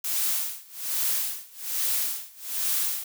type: noise with tremolo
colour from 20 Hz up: blue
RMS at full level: -25 dBFS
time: 0.04-3.04 s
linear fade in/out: 5 ms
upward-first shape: sine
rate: 1.2 Hz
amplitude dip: 95%
effects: none